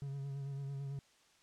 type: tone with vibrato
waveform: triangle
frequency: 138.59 Hz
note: C#3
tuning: in tune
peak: -37 dBFS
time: 0.02-0.99 s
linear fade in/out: 0 ms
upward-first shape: sine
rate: 9 Hz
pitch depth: 31 cents each way
effects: white hiss -68 dBFS RMS until 1.42 s + low-pass 7000 Hz 12 dB/octave